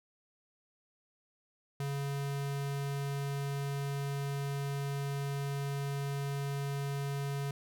square tone, 140.2 Hz, C#3, 20 cents sharp, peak -34 dBFS, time 1.8-7.51 s, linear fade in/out 2 ms, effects none

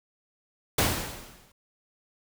pink noise with exponential decay, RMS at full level -21 dBFS, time 0.78-1.52 s, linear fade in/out 5 ms, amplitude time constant 160 ms, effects none

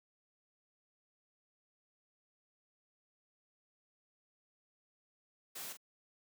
white noise with echo, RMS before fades -45 dBFS, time 5.55-5.73 s, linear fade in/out 10 ms, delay 42 ms, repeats 1, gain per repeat -8 dB, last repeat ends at 5.772 s, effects high-pass 150 Hz 12 dB/octave

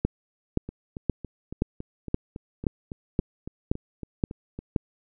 two click trains, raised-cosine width 3 ms, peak -22 / -9 dBFS, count 15 / 10, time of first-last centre 0.69-4.59 / 0.05-4.762 s, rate 3.59 / 1.91 Hz, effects none

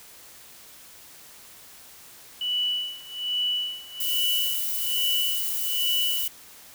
sine tone with tremolo, 2960 Hz, F#7, in tune, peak -22 dBFS, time 2.41-6.28 s, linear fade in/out 2 ms, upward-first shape sine, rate 1.2 Hz, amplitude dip 90%
violet noise, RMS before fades -28 dBFS, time 4-6.28 s, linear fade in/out 5 ms
effects white hiss -48 dBFS RMS until 6.74 s

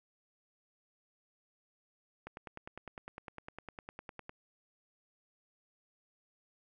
click train, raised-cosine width 0.5 ms, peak -29 dBFS, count 21, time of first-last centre 2.27-4.294 s, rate 9.88 Hz, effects none

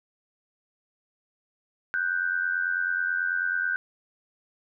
sine tone pair together, 1473.8 / 1563 Hz, F#6 / G6, -7 / -6 cents, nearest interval minor second, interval 101 cents, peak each -27 dBFS, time 1.94-3.76 s, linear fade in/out 0 ms, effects none

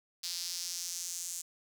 sawtooth tone with high-pass filter sweep, 174.61 Hz, F3, in tune, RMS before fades -39 dBFS, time 0.23-1.42 s, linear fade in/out 10 ms, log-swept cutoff 4700 to 7100 Hz, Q 3, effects none

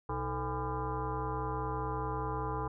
sine tone with frequency modulation, 440 Hz, A4, in tune, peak -32 dBFS, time 0.09-2.68 s, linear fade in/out 5 ms, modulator 189 Hz, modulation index 3.9, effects none

